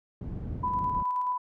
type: low-pass noise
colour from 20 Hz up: white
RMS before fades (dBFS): -36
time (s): 0.21-1.03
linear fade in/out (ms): 2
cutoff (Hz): 140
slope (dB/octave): 12
type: tone with tremolo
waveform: sine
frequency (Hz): 995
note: B5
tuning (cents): +13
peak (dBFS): -25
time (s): 0.63-1.38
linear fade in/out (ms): 10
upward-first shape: square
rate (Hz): 9.4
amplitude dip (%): 25
effects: none